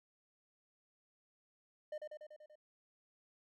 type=tone with echo; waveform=triangle; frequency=607 Hz; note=D#5; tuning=43 cents flat; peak=-38 dBFS; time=1.92-1.98 s; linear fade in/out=5 ms; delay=96 ms; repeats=6; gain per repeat=-3 dB; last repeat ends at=2.556 s; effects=none